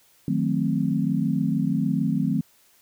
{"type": "chord", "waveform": "sine", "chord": "D# diminished seventh", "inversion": "none", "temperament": "equal with one note detuned", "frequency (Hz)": [155.56, 182.03, 220, 261.6], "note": ["D#3", "F#3", "A3", "C4"], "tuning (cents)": [0, -28, 0, 0], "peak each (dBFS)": -26, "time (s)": [0.28, 2.41], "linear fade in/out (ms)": 2, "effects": ["white hiss -59 dBFS RMS until 2.81 s"]}